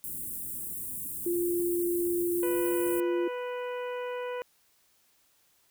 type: band-stop noise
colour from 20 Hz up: white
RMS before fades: -37 dBFS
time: 0.04-3 s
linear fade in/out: 0 ms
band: 350 to 8500 Hz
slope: 48 dB/octave
type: tone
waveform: sine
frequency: 348.9 Hz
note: F4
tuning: 2 cents flat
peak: -26 dBFS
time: 1.26-3.28 s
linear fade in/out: 5 ms
type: harmonic tone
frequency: 493.9 Hz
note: B4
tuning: in tune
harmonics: 1 / 2 / 3 / 4 / 5 / 6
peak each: -33 / -40 / -45 / -49 / -48 / -52 dBFS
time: 2.43-4.42 s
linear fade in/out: 0 ms
effects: white hiss -67 dBFS RMS until 5.7 s